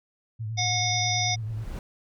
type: tone with vibrato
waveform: sine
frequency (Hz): 110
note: A2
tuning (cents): 0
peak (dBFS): -29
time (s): 0.39-1.65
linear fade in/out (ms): 20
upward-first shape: sine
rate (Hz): 9.2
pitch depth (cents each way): 67
type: harmonic tone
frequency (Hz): 725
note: F#5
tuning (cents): -35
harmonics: 1 / 3 / 5 / 7 / 8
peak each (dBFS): -30 / -30 / -30 / -30 / -30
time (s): 0.57-1.36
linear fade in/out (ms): 20
type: noise with exponential growth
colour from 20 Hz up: brown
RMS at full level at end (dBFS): -32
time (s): 1-1.79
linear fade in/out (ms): 1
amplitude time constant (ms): 170
effects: none